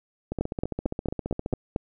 two click trains, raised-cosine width 2 ms, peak -16 / -12 dBFS, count 19 / 7, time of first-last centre 0.32-1.528 / 0.41-1.761 s, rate 14.9 / 4.44 Hz, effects none

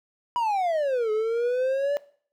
triangle exponential two-way sweep, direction down then up, 987.8 to 424.9 to 583 Hz, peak -20 dBFS, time 0.36-1.97 s, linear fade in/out 0 ms, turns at 1.11 s, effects noise-tail reverb RT60 0.5 s tail -18 dB re dry

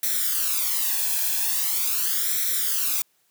blue noise with flanger, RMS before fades -24 dBFS, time 0.03-3.02 s, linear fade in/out 2 ms, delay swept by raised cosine 0.52 to 1.21 ms, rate 0.42 Hz, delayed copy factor +0.85, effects white hiss -66 dBFS RMS until 3.3 s + high-pass 100 Hz 12 dB/octave

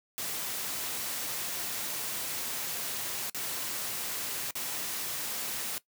white noise with dropouts, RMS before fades -35 dBFS, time 0.18-5.78 s, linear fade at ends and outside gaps 0 ms, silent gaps 3.298-3.346 / 4.508-4.554 s, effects noise-tail reverb RT60 0.1 s tail -18 dB re dry + high-pass 100 Hz 12 dB/octave

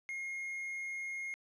triangle tone, 2144 Hz, C7, 42 cents sharp, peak -36 dBFS, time 0.09-1.34 s, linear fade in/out 0 ms, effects resampled to 24000 Hz

